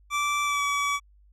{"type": "tone with pitch glide", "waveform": "25% pulse", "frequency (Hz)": [1166, 1141.3], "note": ["D6", "D6"], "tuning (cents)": [-13, -50], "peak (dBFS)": -20, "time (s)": [0.1, 1], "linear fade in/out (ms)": 50, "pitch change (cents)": -37, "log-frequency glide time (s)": [0.44, 0.62], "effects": ["added 50 Hz sine -54 dBFS peak until 1.32 s", "low-pass 9000 Hz 12 dB/octave"]}